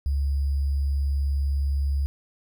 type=tone with sample-and-hold; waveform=sine; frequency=69.7 Hz; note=C#2; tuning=10 cents sharp; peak=-21 dBFS; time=0.06-2.06 s; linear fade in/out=0 ms; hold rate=4900 Hz; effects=none